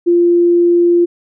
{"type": "tone", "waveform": "sine", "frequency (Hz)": 346.5, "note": "F4", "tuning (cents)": -14, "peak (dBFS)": -7, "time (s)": [0.06, 1.06], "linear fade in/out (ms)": 20, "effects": []}